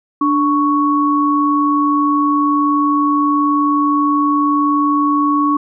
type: tone pair together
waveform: sine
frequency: 293.5 / 1112 Hz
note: D4 / C#6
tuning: -1 / +5 cents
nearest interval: octave + major seventh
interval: 2306 cents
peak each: -14 dBFS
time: 0.21-5.57 s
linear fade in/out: 5 ms
effects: none